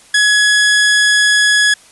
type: tone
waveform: sawtooth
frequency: 1683 Hz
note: G#6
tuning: 23 cents sharp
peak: -5 dBFS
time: 0.14-1.74 s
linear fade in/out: 5 ms
effects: white hiss -44 dBFS RMS until 1.91 s + resampled to 24000 Hz